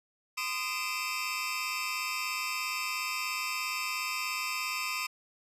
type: tone cluster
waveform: 25% pulse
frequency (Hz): 1030 / 1232 / 2336 / 2604 / 2701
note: C6 / D#6 / D7 / E7 / E7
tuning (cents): -28 / -17 / -10 / -22 / +42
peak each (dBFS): -35 / -34 / -35 / -33 / -36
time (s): 0.37-5.07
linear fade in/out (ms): 10
effects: resampled to 32000 Hz